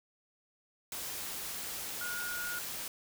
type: tone in noise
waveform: sine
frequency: 1436 Hz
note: F6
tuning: 48 cents sharp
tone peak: -37 dBFS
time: 2.01-2.59 s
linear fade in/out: 2 ms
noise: white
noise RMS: -40 dBFS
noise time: 0.92-2.88 s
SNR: 0 dB
effects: none